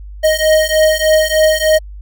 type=beating tone pair; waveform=square; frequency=622.3 / 625.6 Hz; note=D#5 / D#5; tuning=0 / +9 cents; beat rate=3.3 Hz; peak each=-13 dBFS; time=0.23-1.79 s; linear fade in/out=20 ms; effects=added 50 Hz sine -28 dBFS peak until 2.01 s